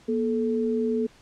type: tone pair together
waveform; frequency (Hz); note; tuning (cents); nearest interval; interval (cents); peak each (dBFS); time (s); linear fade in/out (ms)
sine; 238.6 / 435.3; A#3 / A4; +41 / -19; minor seventh; 1040; -25; 0.08-1.07; 10
effects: pink hiss -55 dBFS RMS until 1.21 s + low-pass 7000 Hz 12 dB/octave